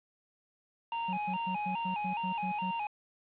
square tone with vibrato, 880 Hz, A5, in tune, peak -33 dBFS, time 0.92-2.87 s, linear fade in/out 2 ms, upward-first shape square, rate 2.4 Hz, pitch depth 89 cents each way
triangle tone bursts, 185 Hz, F#3, in tune, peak -33 dBFS, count 9, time 1.08-2.714 s, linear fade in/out 10 ms, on 98 ms, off 94 ms
effects resampled to 8000 Hz + 9-bit

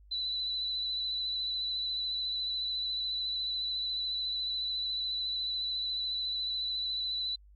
sine tone with vibrato, 3988 Hz, B7, 16 cents sharp, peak -31 dBFS, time 0.11-7.36 s, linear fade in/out 10 ms, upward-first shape square, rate 14 Hz, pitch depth 20 cents each way, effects added 50 Hz sine -54 dBFS peak until 7.55 s + Opus 48 kbps

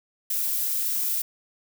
violet noise, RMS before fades -26 dBFS, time 0.3-1.22 s, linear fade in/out 5 ms, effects none

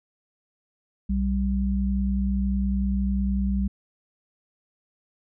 sine tone pair together, 61.74 / 196 Hz, B1 / G3, 0 / 0 cents, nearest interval octave + minor sixth, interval 2000 cents, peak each -24 dBFS, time 1.09-3.68 s, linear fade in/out 10 ms, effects none

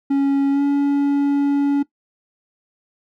triangle tone with pitch glide, 277.2 to 282.9 Hz, C#4 to C#4, 0 to +35 cents, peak -12 dBFS, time 0.1-1.83 s, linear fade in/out 10 ms, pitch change +35 cents, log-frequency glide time 0.51-0.62 s, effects noise-tail reverb RT60 0.1 s tail -18 dB re dry

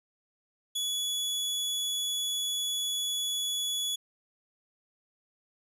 sawtooth tone, 3398 Hz, G#7, 39 cents sharp, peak -26 dBFS, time 0.75-3.96 s, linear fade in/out 10 ms, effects resampled to 32000 Hz

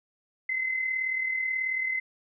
sine tone with amplitude modulation, 2053 Hz, C7, 33 cents flat, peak -24 dBFS, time 0.49-2 s, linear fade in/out 5 ms, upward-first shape sine, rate 38.4 Hz, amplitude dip 50%, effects none

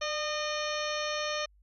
harmonic tone with a mistuned harmonic, 610 Hz, D#5, 34 cents flat, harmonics 1 / 2 / 3 / 4 / 5 / 6 / 7 / 9 / 10, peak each -34 / -37 / -39 / -40 / -41 / -42 / -42 / -44 / -44 dBFS, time 0.01-1.46 s, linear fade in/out 10 ms, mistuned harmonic 1, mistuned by -35 cents, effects added 50 Hz sine -59 dBFS peak until 1.62 s

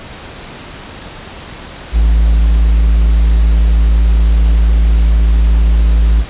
triangle tone, 55 Hz, A1, in tune, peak -4 dBFS, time 1.92-6.25 s, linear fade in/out 50 ms, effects pink hiss -30 dBFS RMS until 6.29 s + resampled to 8000 Hz

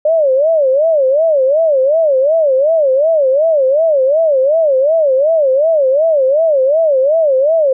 sine tone with vibrato, 585 Hz, D5, 7 cents flat, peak -8 dBFS, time 0.05-7.73 s, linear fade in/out 5 ms, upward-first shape sine, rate 2.7 Hz, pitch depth 210 cents each way, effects none

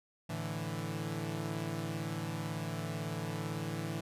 sawtooth chord, A suspended fourth, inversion none, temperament equal, 110 / 146.83 / 164.81 Hz, A2 / D3 / E3, 0 / 0 / 0 cents, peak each -37 / -37 / -35 dBFS, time 0.29-4.01 s, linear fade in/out 10 ms, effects resampled to 32000 Hz

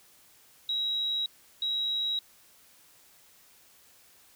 sine tone pair in turn, 3853 / 3853 Hz, B7 / B7, -44 / -44 cents, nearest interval unison, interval 0 cents, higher neither, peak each -27 dBFS, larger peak neither, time 0.69-1.26 / 1.62-2.19 s, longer neither, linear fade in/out 2 ms, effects white hiss -59 dBFS RMS until 4.35 s

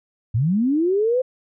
sine linear sweep, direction up, 100.1 to 523.3 Hz, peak -16 dBFS, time 0.34-1.22 s, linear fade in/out 10 ms, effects none

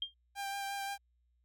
sine tone with exponential decay, 3200 Hz, G7, 35 cents sharp, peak -30 dBFS, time 0.02-0.14 s, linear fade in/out 2 ms, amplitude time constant 24 ms
sawtooth tone with vibrato, 794 Hz, G5, 22 cents sharp, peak -33 dBFS, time 0.35-0.98 s, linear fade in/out 50 ms, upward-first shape sine, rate 5.7 Hz, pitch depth 15 cents each way
effects added 60 Hz sine -70 dBFS peak until 1.44 s

